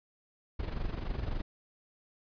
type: noise with amplitude modulation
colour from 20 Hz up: brown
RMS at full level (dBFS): -32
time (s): 0.59-1.42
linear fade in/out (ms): 10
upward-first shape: sine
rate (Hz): 23.6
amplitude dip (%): 65
effects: resampled to 11025 Hz